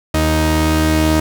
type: tone pair together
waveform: sawtooth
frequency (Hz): 78.36 / 313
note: D#2 / D#4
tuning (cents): +13 / +10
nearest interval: 2 octaves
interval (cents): 2397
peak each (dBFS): -11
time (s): 0.14-1.2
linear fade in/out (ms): 5
effects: none